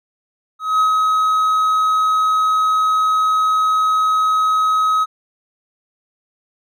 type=tone with ADSR envelope; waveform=triangle; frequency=1272 Hz; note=D#6; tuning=38 cents sharp; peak=-9 dBFS; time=0.59-5.06 s; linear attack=210 ms; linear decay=99 ms; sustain=-2 dB; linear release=34 ms; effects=none